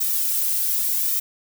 violet noise with flanger, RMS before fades -22 dBFS, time 0-1.2 s, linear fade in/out 10 ms, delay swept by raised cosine 1.6 to 2.57 ms, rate 0.85 Hz, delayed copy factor +0.85, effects none

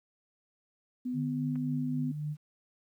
sine tone with pitch glide, 250 to 251.4 Hz, B3 to B3, +21 to +31 cents, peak -31 dBFS, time 1.05-2.12 s, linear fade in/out 10 ms, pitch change +10 cents, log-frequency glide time 1.15-1.97 s
sine tone with tremolo, 150 Hz, D3, 37 cents sharp, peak -31 dBFS, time 1.13-2.37 s, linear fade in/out 50 ms, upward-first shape triangle, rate 3.7 Hz, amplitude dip 40%
clicks, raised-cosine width 0.5 ms, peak -40 dBFS, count 2, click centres 1.556 / 1.56 s
effects 11-bit

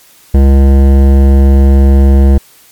sine tone with hard clipping, 68.2 Hz, C#2, 28 cents flat, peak -4 dBFS, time 0.34-2.38 s, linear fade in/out 5 ms, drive 15 dB, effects white hiss -42 dBFS RMS until 2.71 s + MP3 96 kbps

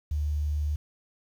sine tone with quantisation, 74.4 Hz, D2, 23 cents sharp, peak -25 dBFS, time 0.11-0.76 s, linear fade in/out 5 ms, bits 9, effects none

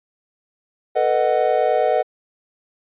triangle chord, B dominant seventh, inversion third, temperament just, 444.5 / 493.9 / 617.4 / 740.8 Hz, A4 / B4 / D#5 / F#5, +18 / 0 / -14 / +2 cents, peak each -21 / -19 / -18 / -18 dBFS, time 0.95-2.03 s, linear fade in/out 20 ms, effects resampled to 8000 Hz

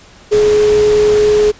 sine tone in noise, 421.1 Hz, G#4, 24 cents sharp, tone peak -7 dBFS, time 0.31-1.52 s, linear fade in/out 20 ms, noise pink, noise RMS -23 dBFS, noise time 0.31-1.52 s, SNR +13 dB, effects pink hiss -41 dBFS RMS until 1.59 s + resampled to 16000 Hz

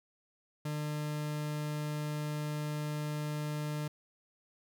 40% pulse tone, 150 Hz, D3, 37 cents sharp, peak -33 dBFS, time 0.65-3.88 s, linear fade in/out 5 ms, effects none

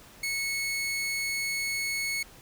sawtooth tone, 2200 Hz, C#7, 14 cents flat, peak -25 dBFS, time 0.23-2.23 s, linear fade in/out 5 ms, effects pink hiss -52 dBFS RMS until 2.41 s

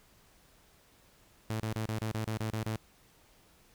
sawtooth tone bursts, 110 Hz, A2, in tune, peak -28 dBFS, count 10, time 1.5-2.761 s, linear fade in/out 0 ms, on 100 ms, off 29 ms, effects pink hiss -63 dBFS RMS until 3.74 s

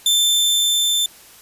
sawtooth tone with level ramp, 3549 Hz, A7, 14 cents sharp, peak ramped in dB -10 to -13 dBFS, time 0.06-1.06 s, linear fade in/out 2 ms, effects white hiss -45 dBFS RMS until 1.41 s + resampled to 32000 Hz

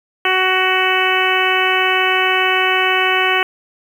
harmonic tone, 373.5 Hz, F#4, 16 cents sharp, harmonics 1 / 2 / 3 / 4 / 5 / 6 / 7 / 8, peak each -21 / -21 / -21 / -21 / -21 / -21 / -21 / -21 dBFS, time 0.25-3.43 s, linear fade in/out 2 ms, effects 7-bit

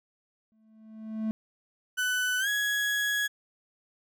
triangle tone with exponential growth, 219.1 Hz, A3, 7 cents flat, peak -23 dBFS, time 0.52-1.31 s, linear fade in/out 0 ms, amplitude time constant 170 ms
35% pulse tone with pitch glide, 1497 to 1670.6 Hz, F#6 to G#6, +20 to +10 cents, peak -24 dBFS, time 1.97-3.28 s, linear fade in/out 20 ms, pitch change +190 cents, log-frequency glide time 2.39-2.48 s
effects none

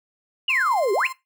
sine exponential two-way sweep, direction down then up, 2962 to 370 to 2962 Hz, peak -18 dBFS, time 0.48-1.07 s, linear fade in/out 5 ms, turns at 0.93 s
35% pulse tone with tremolo, 1046.5 Hz, C6, in tune, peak -28 dBFS, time 0.49-1.13 s, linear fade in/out 10 ms, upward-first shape sine, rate 18 Hz, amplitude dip 45%
effects noise-tail reverb RT60 0.2 s tail -17 dB re dry

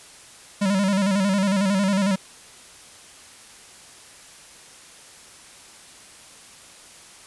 square tone with vibrato, 196 Hz, G3, in tune, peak -19 dBFS, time 0.61-2.16 s, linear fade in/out 10 ms, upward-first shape square, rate 11 Hz, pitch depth 64 cents each way, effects white hiss -46 dBFS RMS until 7.26 s + resampled to 24000 Hz

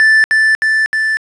triangle tone with echo, 1760 Hz, A6, in tune, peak -4 dBFS, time 0-0.24 s, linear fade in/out 0 ms, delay 310 ms, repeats 3, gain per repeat -2 dB, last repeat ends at 1.17 s, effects resampled to 24000 Hz + 7-bit

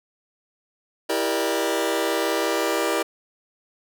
sawtooth chord, E half-diminished seventh, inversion none, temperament just, 329.6 / 395.6 / 474.7 / 593.3 Hz, E4 / G4 / Bb4 / D5, 0 / +16 / +31 / +18 cents, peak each -23 dBFS, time 1.09-3.03 s, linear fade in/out 10 ms, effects none

